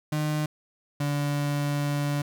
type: tone pair in turn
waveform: 35% pulse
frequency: 151.8 / 144.69 Hz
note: D#3 / D3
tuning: -42 / -25 cents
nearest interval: minor second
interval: 83 cents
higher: first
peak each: -23 dBFS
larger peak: neither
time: 0.12-0.46 / 1-2.22 s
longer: second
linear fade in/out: 5 ms
effects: none